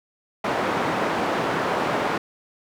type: band-pass noise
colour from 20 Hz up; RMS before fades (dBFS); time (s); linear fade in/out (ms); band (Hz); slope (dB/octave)
white; -24; 0.44-2.18; 5; 170 to 1100; 12
effects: none